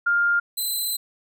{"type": "tone pair in turn", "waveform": ["sine", "10% pulse"], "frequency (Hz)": [1404, 4041], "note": ["F6", "B7"], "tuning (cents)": [9, 39], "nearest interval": "octave + tritone", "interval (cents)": 1830, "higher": "second", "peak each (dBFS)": [-17, -17], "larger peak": "neither", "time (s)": [[0.06, 0.4], [0.57, 0.97]], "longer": "second", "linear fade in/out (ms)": 10, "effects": []}